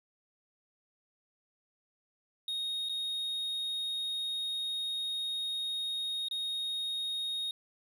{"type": "tone with dropouts", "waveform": "triangle", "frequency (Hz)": 3729, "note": "A#7", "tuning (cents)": 0, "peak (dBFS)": -31, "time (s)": [2.48, 7.51], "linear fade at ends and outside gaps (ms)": 2, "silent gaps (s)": [[2.888, 2.894], [6.285, 6.311]], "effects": []}